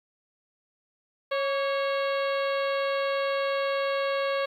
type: harmonic tone with a mistuned harmonic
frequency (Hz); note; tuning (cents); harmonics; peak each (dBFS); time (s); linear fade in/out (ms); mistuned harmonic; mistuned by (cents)
549; C#5; -17; 1 / 2 / 3 / 4 / 5 / 6 / 7 / 8; -26 / -32 / -36 / -38 / -40 / -42 / -43 / -44; 1.31-4.46; 10; 2; +53
effects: 10-bit